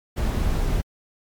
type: noise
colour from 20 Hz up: brown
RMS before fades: -22 dBFS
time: 0.16-0.82 s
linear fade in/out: 20 ms
effects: MP3 96 kbps